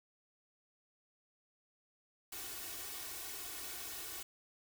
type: noise with comb filter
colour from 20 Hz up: white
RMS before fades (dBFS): -45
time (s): 2.32-4.23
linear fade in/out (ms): 5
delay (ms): 2.7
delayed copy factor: +0.9
effects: none